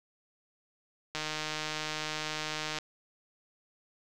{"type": "click train", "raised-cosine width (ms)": 0.2, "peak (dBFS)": -17, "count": 253, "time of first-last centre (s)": [1.15, 2.786], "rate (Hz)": 154, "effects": []}